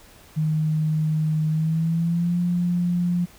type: tone with pitch glide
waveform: sine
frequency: 155.56 to 175.62 Hz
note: D#3 to F3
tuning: 0 to +10 cents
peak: -19 dBFS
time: 0.36-3.26 s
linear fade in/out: 20 ms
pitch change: +210 cents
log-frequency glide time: 1.49-2.39 s
effects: pink hiss -50 dBFS RMS until 3.38 s